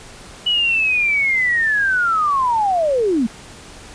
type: linear sweep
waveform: sine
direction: down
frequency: 2960 to 209.1 Hz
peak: -14 dBFS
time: 0.46-3.27 s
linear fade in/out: 10 ms
effects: pink hiss -39 dBFS RMS until 3.94 s + resampled to 22050 Hz